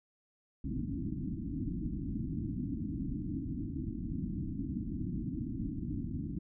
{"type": "low-pass noise", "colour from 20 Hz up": "white", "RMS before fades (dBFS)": -37, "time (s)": [0.64, 6.39], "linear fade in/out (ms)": 5, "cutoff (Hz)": 320, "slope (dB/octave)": 96, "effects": []}